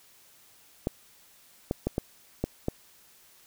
clicks, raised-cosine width 2 ms, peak -13 dBFS, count 6, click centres 0.871 / 1.711 / 1.87 / 1.981 / 2.44 / 2.684 s, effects white hiss -58 dBFS RMS until 3.46 s

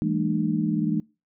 sine tone cluster, 165.2 / 204 / 224.9 / 302.5 Hz, E3 / G#3 / A3 / D#4, +4 / -31 / +38 / -49 cents, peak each -27 dBFS, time 0.02-1 s, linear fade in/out 0 ms, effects noise-tail reverb RT60 0.3 s tail -25 dB re dry

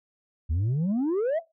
sine exponential sweep, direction up, 73.42 to 692 Hz, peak -20 dBFS, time 0.49-1.4 s, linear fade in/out 20 ms, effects noise-tail reverb RT60 0.2 s tail -18 dB re dry + tanh soft clip ceiling -22 dBFS

